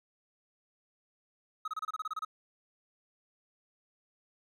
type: tone bursts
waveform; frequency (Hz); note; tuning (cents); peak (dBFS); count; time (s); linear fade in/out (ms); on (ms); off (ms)
triangle; 1272; D#6; +38; -31; 11; 1.65-2.249; 5; 29; 28
effects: none